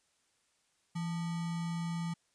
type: tone with sample-and-hold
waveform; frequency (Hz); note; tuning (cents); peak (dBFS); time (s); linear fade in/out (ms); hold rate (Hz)
sine; 168.1; E3; +34; -33; 0.95-2.14; 10; 1050
effects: white hiss -74 dBFS RMS until 2.34 s + resampled to 22050 Hz